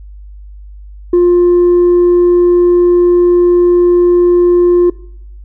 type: tone with tanh clipping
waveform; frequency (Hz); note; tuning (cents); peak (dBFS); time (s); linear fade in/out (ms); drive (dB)
triangle; 352.1; F4; +14; -5; 1.13-4.9; 5; 6
effects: noise-tail reverb RT60 0.7 s tail -21 dB re dry + added 50 Hz sine -29 dBFS peak until 5.44 s